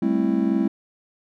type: chord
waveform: triangle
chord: A minor seventh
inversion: third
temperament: just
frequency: 198 / 220 / 264 / 330 Hz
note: G3 / A3 / C4 / E4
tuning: +18 / 0 / +16 / +2 cents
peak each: -22 dBFS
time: 0.02-0.68 s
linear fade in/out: 5 ms
effects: none